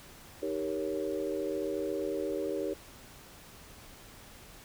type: chord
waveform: sine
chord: Eb dominant seventh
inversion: none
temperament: equal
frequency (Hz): 311.1 / 392 / 466.2 / 554.4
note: Eb4 / G4 / Bb4 / Db5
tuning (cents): 0 / 0 / 0 / 0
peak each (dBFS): -37 / -35 / -37 / -37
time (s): 0.42-2.74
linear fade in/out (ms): 10
effects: pink hiss -52 dBFS RMS until 4.64 s